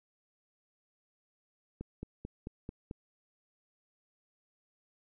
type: click train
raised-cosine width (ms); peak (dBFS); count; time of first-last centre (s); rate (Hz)
3; -27; 6; 1.81-2.911; 4.54
effects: none